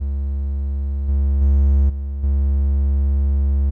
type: tone with level steps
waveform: triangle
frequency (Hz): 69.3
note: C#2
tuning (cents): 0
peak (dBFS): -17 / -12 / -9 / -20 / -12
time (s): 0-3.71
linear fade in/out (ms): 20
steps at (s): 1.08 / 1.41 / 1.89 / 2.23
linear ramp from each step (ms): 10
effects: none